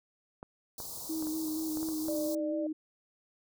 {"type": "clicks", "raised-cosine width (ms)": 1, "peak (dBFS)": -29, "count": 8, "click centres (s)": [0.429, 0.802, 1.225, 1.27, 1.772, 1.83, 1.887, 2.083]}
{"type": "band-stop noise", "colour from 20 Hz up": "white", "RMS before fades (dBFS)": -42, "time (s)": [0.78, 2.35], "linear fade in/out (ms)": 2, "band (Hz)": [1100, 4100], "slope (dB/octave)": 48}
{"type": "tone with vibrato", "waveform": "sine", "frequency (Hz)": 315.1, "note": "D#4", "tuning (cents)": 22, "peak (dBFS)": -32, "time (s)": [1.09, 2.73], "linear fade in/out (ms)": 10, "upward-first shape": "square", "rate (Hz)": 4.2, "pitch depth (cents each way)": 23}
{"type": "tone", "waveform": "sine", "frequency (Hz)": 595, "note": "D5", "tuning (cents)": 22, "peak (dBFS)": -33, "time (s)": [2.08, 2.67], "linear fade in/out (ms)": 5}
{"effects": []}